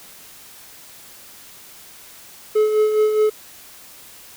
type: tone with tremolo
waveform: triangle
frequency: 428.7 Hz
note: A4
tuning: 45 cents flat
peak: -10 dBFS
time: 2.55-3.3 s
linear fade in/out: 10 ms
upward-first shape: sine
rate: 4.8 Hz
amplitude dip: 50%
effects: white hiss -43 dBFS RMS until 4.36 s